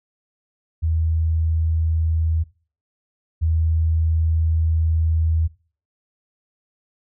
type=tone pair in turn; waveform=sine; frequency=80.7 / 80.7 Hz; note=E2 / E2; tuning=-36 / -36 cents; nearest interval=unison; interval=0 cents; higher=neither; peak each=-17 / -16 dBFS; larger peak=second; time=0.82-2.44 / 3.41-5.48 s; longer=second; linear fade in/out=20 ms; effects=noise-tail reverb RT60 0.4 s tail -20 dB re dry